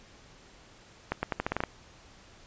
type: accelerating click train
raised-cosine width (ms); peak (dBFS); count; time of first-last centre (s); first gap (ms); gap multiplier
0.5; -13; 9; 1.12-1.637; 110; 0.84
effects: pink hiss -55 dBFS RMS until 2.46 s + resampled to 16000 Hz